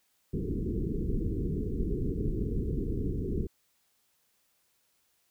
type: low-pass noise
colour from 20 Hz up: pink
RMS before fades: -31 dBFS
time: 0.33-3.47 s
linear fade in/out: 5 ms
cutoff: 450 Hz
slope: 96 dB/octave
effects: white hiss -72 dBFS RMS until 5.3 s